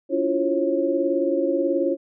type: tone cluster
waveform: sine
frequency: 286.1 / 337.4 / 355.9 / 543 Hz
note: D4 / E4 / F4 / C#5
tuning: -45 / +40 / +33 / -36 cents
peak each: -26 / -24 / -26 / -23 dBFS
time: 0.09-1.97 s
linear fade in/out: 50 ms
effects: none